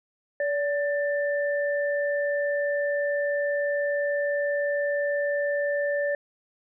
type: tone pair together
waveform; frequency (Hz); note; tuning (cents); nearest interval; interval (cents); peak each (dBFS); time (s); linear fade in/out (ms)
sine; 575.1 / 1777; D5 / A6; -36 / +17; octave + minor sixth; 1953; -24 / -30; 0.4-6.15; 2
effects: none